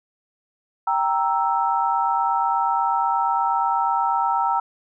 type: chord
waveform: sine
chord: E diminished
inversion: first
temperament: equal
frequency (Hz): 784 / 932.3 / 1318.5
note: G5 / Bb5 / E6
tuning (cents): 0 / 0 / 0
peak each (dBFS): -23 / -21 / -24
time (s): 0.87-4.6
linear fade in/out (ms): 5
effects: none